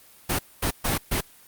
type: noise bursts at uneven times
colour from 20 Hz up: pink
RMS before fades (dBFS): -24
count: 4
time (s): 0.29-0.39 / 0.62-0.71 / 0.84-0.98 / 1.11-1.21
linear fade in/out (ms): 10
effects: white hiss -52 dBFS RMS until 1.47 s + Opus 32 kbps